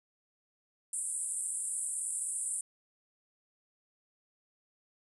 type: band-pass noise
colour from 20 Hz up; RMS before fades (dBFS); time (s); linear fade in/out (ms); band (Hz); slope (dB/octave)
white; -36; 0.93-2.61; 2; 8000 to 9900; 96
effects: none